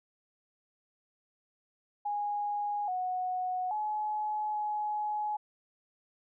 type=tone with pitch steps; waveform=sine; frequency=825 / 735 / 849 / 843 Hz; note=G#5 / F#5 / G#5 / G#5; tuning=-12 / -12 / +38 / +26 cents; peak=-30 dBFS; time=2.05-5.37 s; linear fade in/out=10 ms; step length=830 ms; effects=none